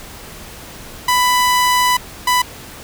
sawtooth tone bursts at uneven times, 994 Hz, B5, 11 cents sharp, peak -8 dBFS, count 2, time 1.08-1.97 / 2.27-2.42 s, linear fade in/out 5 ms, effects pink hiss -35 dBFS RMS until 2.83 s

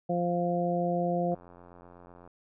harmonic tone, 174.61 Hz, F3, in tune, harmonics 1 / 2 / 3 / 4, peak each -30 / -34 / -31 / -31 dBFS, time 0.09-1.35 s, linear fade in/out 10 ms
click train, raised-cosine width 1 ms, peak -37 dBFS, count 85, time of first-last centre 1.32-2.276 s, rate 87.9 Hz
effects none

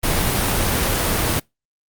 pink noise, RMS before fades -19 dBFS, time 0.03-1.4 s, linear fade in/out 10 ms, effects noise-tail reverb RT60 0.2 s tail -26 dB re dry + Opus 32 kbps

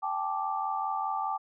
sine chord, G suspended second, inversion none, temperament equal with one note detuned, 784 / 868.9 / 1174.7 Hz, G5 / A5 / D6, 0 / -22 / 0 cents, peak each -33 dBFS, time 0.02-1.38 s, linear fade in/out 20 ms, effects none

